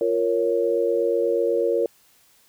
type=chord; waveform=sine; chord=Bb minor; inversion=second; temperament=equal; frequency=349.2 / 466.2 / 554.4 Hz; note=F4 / Bb4 / Db5; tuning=0 / 0 / 0 cents; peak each=-25 / -21 / -24 dBFS; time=0.01-1.86 s; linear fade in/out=2 ms; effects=white hiss -58 dBFS RMS until 2.48 s